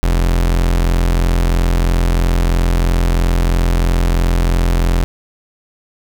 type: tone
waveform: 40% pulse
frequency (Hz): 43.03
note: F1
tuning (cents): -25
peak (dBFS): -10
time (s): 0.03-5.04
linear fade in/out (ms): 0
effects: none